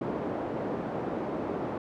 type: band-pass noise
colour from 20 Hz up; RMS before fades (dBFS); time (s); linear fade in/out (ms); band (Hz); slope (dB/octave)
pink; -33; 0.01-1.78; 5; 230 to 700; 12
effects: none